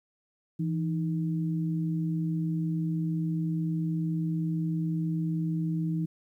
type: tone pair together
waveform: sine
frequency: 164.8 / 311.1 Hz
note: E3 / D#4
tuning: 0 / 0 cents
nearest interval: major seventh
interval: 1100 cents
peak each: -27 / -34 dBFS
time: 0.59-6.06 s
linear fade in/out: 10 ms
effects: 11-bit